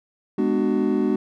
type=chord; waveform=triangle; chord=G# half-diminished seventh; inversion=none; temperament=just; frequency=207.7 / 249.2 / 299 / 373.8 Hz; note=G#3 / B3 / D4 / F#4; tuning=0 / +16 / +31 / +18 cents; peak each=-22 dBFS; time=0.38-1.16 s; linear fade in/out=5 ms; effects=none